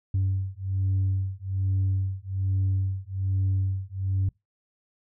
sine beating tone pair, 95.2 / 96.4 Hz, F#2 / G2, +50 / -28 cents, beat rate 1.2 Hz, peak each -25 dBFS, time 0.14-4.29 s, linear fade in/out 5 ms, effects noise-tail reverb RT60 0.2 s tail -25 dB re dry + tanh soft clip ceiling -19 dBFS

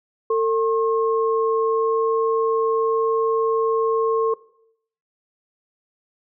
sine tone pair together, 449.9 / 1076.9 Hz, A4 / C6, +39 / +50 cents, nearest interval octave + minor third, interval 1511 cents, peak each -17 / -24 dBFS, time 0.3-4.34 s, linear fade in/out 5 ms, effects noise-tail reverb RT60 0.7 s tail -20 dB re dry

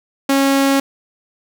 sawtooth tone, 274.1 Hz, C#4, 19 cents flat, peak -8 dBFS, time 0.29-0.8 s, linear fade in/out 5 ms, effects none

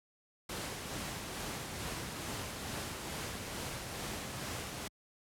pink noise with tremolo, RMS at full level -39 dBFS, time 0.49-4.88 s, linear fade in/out 5 ms, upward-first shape sine, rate 2.3 Hz, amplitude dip 30%, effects high-pass 60 Hz 12 dB/octave + low-pass 12000 Hz 12 dB/octave

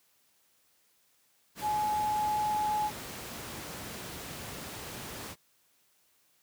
sine tone in noise, 846 Hz, G#5, 32 cents sharp, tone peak -27 dBFS, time 1.61-2.91 s, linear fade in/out 50 ms, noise pink, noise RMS -41 dBFS, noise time 1.55-5.36 s, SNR +11 dB, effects white hiss -69 dBFS RMS until 6.42 s + high-pass 80 Hz 12 dB/octave

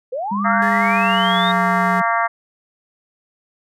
sine linear sweep, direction up, 470.9 to 3748 Hz, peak -21 dBFS, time 0.12-1.52 s, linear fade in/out 10 ms
sine tone with pitch glide, 201.8 to 183.99 Hz, G#3 to F#3, -49 to -9 cents, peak -20 dBFS, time 0.31-2.02 s, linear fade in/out 10 ms, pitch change -160 cents, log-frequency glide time 0.8-1.41 s
harmonic tone, 230 Hz, A#3, 23 cents flat, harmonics 3 / 4 / 5 / 6 / 7 / 8 / 9, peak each -21 / -22 / -20 / -25 / -25 / -26 / -29 dBFS, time 0.44-2.28 s, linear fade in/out 20 ms
sawtooth tone, 418.8 Hz, G#4, 15 cents sharp, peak -27 dBFS, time 0.62-2 s, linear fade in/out 2 ms
effects none

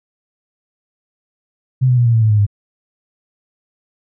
sine tone with pitch steps, 129.2 / 124.94 / 120.83 / 116.85 / 113 / 109.27 / 105.67 / 102.19 Hz, C3 / B2 / B2 / A#2 / A2 / A2 / G#2 / G#2, -21 / +20 / -37 / +5 / +47 / -12 / +30 / -27 cents, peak -9 dBFS, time 1.81-2.466 s, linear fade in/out 20 ms, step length 82 ms, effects none

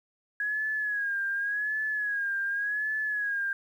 sine tone with vibrato, 1661.2 Hz, G#6, in tune, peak -27 dBFS, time 0.4-3.53 s, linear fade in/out 2 ms, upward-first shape sine, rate 0.88 Hz, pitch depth 72 cents each way, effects 10-bit

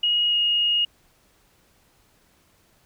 sine tone with pitch glide, 2885 to 2865 Hz, F#7 to F7, -44 to +44 cents, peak -18 dBFS, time 0.03-0.85 s, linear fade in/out 5 ms, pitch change -12 cents, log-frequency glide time 0.3-0.35 s, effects pink hiss -61 dBFS RMS until 2.85 s

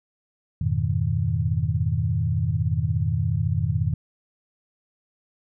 sine chord, F half-diminished seventh, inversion none, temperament equal with one note detuned, 87.31 / 103.83 / 121.28 / 155.56 Hz, F2 / Ab2 / Cb3 / Eb3, 0 / 0 / -31 / 0 cents, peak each -26 dBFS, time 0.61-3.94 s, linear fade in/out 5 ms, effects none

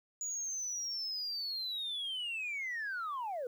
sine linear sweep, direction down, 6890 to 466.2 Hz, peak -34 dBFS, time 0.21-3.47 s, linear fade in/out 2 ms, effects tanh soft clip ceiling -33 dBFS + 11-bit

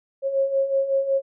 sine beating tone pair, 540 / 545.4 Hz, C#5 / C#5, -45 / -28 cents, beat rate 5.4 Hz, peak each -26 / -20 dBFS, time 0.22-1.22 s, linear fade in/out 50 ms, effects none

